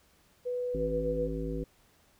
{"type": "tone", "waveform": "sine", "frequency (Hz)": 493.9, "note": "B4", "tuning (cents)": 0, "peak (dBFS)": -30, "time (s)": [0.45, 1.29], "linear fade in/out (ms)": 20}
{"type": "harmonic tone", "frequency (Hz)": 54, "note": "A1", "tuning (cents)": -32, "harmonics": [1, 3, 5, 7, 9], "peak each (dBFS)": [-36, -38, -38, -40, -39], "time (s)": [0.74, 1.64], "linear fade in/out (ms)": 5}
{"effects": ["pink hiss -65 dBFS RMS until 2.19 s"]}